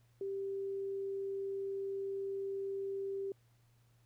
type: tone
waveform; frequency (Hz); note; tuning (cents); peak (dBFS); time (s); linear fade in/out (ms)
sine; 392; G4; 0; -36; 0.21-3.32; 2
effects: added 118 Hz sine -66 dBFS peak until 4.05 s + pink hiss -75 dBFS RMS until 4.05 s